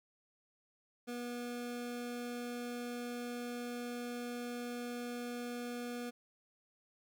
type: tone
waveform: 25% pulse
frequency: 241.9 Hz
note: B3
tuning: 36 cents flat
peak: -36 dBFS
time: 1.07-6.11 s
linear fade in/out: 20 ms
effects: none